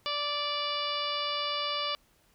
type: harmonic tone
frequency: 584 Hz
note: D5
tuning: 10 cents flat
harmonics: 1 / 2 / 3 / 4 / 5 / 6 / 7 / 8 / 9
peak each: -38 / -34 / -46 / -40 / -36 / -37 / -44 / -38 / -47 dBFS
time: 0.06-1.95 s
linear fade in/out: 0 ms
effects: pink hiss -66 dBFS RMS until 2.34 s